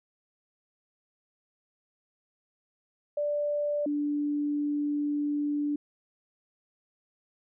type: tone pair in turn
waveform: sine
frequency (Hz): 587 / 292.5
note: D5 / D4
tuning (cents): -1 / -7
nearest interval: octave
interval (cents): 1206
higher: first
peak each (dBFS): -26 / -26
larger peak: neither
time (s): 3.17-3.86 / 3.86-5.76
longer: second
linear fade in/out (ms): 5
effects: none